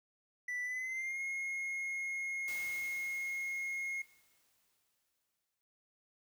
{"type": "tone with pitch glide", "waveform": "triangle", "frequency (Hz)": [1975.5, 2154], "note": ["B6", "C7"], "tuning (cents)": [0, 50], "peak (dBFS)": -35, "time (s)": [0.48, 4.02], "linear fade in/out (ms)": 5, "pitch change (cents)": 150, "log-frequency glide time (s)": [0.63, 1.21]}
{"type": "noise with exponential decay", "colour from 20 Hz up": "white", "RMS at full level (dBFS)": -48, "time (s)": [2.48, 5.61], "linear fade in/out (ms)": 0, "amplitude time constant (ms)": 680}
{"effects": ["noise-tail reverb RT60 0.7 s tail -18 dB re dry"]}